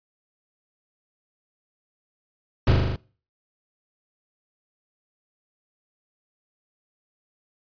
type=noise with echo; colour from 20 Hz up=brown; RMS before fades=-17 dBFS; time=2.67-2.72 s; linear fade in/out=2 ms; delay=40 ms; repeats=6; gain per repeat=-2 dB; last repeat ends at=2.96 s; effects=noise-tail reverb RT60 0.4 s tail -23 dB re dry + resampled to 11025 Hz